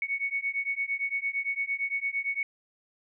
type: beating tone pair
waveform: sine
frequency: 2217 / 2225.8 Hz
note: C#7 / C#7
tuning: 0 / +6 cents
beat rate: 8.8 Hz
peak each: -31 dBFS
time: 0.02-2.43 s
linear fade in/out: 2 ms
effects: none